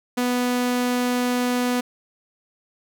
sawtooth tone, 246.9 Hz, B3, in tune, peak -16 dBFS, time 0.17-1.81 s, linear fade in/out 10 ms, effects none

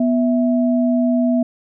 sine tone pair together, 245.3 / 654.9 Hz, B3 / E5, -12 / -11 cents, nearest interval octave + perfect fourth, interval 1701 cents, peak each -14 / -21 dBFS, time 0-1.43 s, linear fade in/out 5 ms, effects none

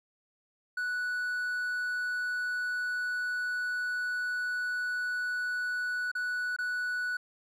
triangle tone with dropouts, 1478 Hz, F#6, 2 cents flat, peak -28 dBFS, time 0.77-7.17 s, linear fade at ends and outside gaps 5 ms, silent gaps 6.116-6.151 / 6.564-6.586 s, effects none

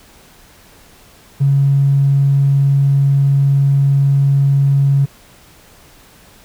triangle tone, 138.9 Hz, C#3, 4 cents sharp, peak -5 dBFS, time 1.4-5.06 s, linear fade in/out 20 ms, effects tanh soft clip ceiling -7 dBFS + pink hiss -45 dBFS RMS until 6.44 s

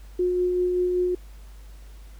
sine tone with tremolo, 360 Hz, F#4, 47 cents flat, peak -19 dBFS, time 0.19-1.15 s, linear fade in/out 5 ms, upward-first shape sine, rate 5.2 Hz, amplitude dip 25%, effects added 50 Hz sine -41 dBFS peak until 2.19 s + pink hiss -56 dBFS RMS until 2.19 s

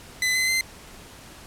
sawtooth tone with pitch steps, 2015 / 2043 / 2072 Hz, B6 / C7 / C7, +34 / -42 / -17 cents, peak -17 dBFS, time 0.22-0.61 s, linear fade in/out 2 ms, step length 130 ms, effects pink hiss -45 dBFS RMS until 1.46 s + low-pass 12000 Hz 12 dB/octave

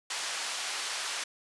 white band-pass noise, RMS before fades -35 dBFS, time 0.1-1.24 s, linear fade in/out 5 ms, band 710 to 6100 Hz, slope 12 dB/octave, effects resampled to 24000 Hz

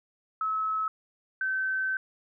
sine tone pair in turn, 1293 / 1537.6 Hz, E6 / G6, -34 / -34 cents, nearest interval minor third, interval 300 cents, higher second, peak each -26 dBFS, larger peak neither, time 0.41-0.88 / 1.41-1.97 s, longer second, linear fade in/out 2 ms, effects none

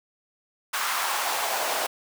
pink noise with high-pass filter sweep, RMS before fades -27 dBFS, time 0.73-1.87 s, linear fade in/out 10 ms, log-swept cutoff 1200 to 620 Hz, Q 2.2, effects none

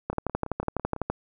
two click trains, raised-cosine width 1 ms, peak -21 / -12 dBFS, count 6 / 13, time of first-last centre 0.13-0.963 / 0.1-1.1 s, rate 6 / 12 Hz, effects none

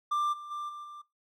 triangle tone with level steps, 1185 Hz, D6, 15 cents sharp, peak -24 / -39 / -32 / -38 / -41 dBFS, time 0.11-1.02 s, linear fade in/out 10 ms, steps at 0.32 / 0.5 / 0.68 / 0.83 s, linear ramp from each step 20 ms, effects noise-tail reverb RT60 0.2 s tail -20 dB re dry

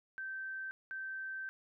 sine tone bursts at uneven times, 1553 Hz, G6, 17 cents flat, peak -39 dBFS, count 2, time 0.18-0.71 / 0.91-1.49 s, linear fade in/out 0 ms, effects none

